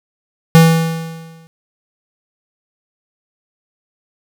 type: tone with exponential decay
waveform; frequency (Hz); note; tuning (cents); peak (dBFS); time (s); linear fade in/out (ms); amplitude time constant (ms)
square; 163.6; E3; -13; -3; 0.55-1.47; 0; 200
effects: none